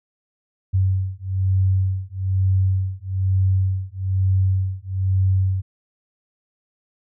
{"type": "beating tone pair", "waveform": "sine", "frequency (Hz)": [94.3, 95.4], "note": ["F#2", "G2"], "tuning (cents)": [33, -47], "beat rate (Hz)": 1.1, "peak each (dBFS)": -20, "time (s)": [0.73, 5.62], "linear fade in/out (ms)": 20, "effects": []}